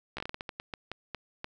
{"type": "slowing click train", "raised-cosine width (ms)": 0.3, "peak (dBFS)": -20, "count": 14, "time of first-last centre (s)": [0.17, 1.444], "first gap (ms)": 14, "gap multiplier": 1.29, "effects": []}